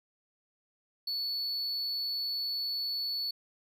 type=tone; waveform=triangle; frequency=4435 Hz; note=C#8; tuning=in tune; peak=-30 dBFS; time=1.07-3.31 s; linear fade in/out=5 ms; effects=none